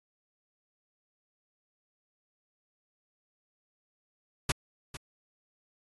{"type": "noise with echo", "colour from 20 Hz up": "pink", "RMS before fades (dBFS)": -26, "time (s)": [4.49, 4.52], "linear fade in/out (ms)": 5, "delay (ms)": 450, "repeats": 1, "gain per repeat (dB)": -14, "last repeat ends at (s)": 4.97, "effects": ["AAC 32 kbps"]}